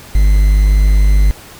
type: tone with quantisation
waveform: triangle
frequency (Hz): 50.5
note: G#1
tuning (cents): -48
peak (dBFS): -4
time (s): 0.15-1.31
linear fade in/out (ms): 0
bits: 5
effects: pink hiss -36 dBFS RMS until 1.59 s